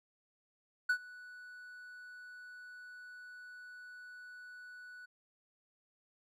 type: tone with ADSR envelope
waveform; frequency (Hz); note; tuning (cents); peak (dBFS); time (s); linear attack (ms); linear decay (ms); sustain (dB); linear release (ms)
triangle; 1480; F#6; 0; -24; 0.89-5.06; 8; 78; -23; 11
effects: none